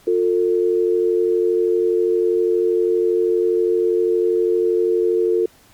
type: tone pair together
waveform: sine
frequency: 355.7 / 448.2 Hz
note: F4 / A4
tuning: +32 / +32 cents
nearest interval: major third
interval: 400 cents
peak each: -17 dBFS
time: 0.07-5.46 s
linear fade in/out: 5 ms
effects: pink hiss -51 dBFS RMS until 5.73 s + MP3 96 kbps